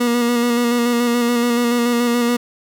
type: tone with vibrato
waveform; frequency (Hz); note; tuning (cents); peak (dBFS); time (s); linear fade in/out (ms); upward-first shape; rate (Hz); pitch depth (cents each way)
30% pulse; 239.2; A#3; +45; -12; 0-2.37; 10; square; 7; 21
effects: none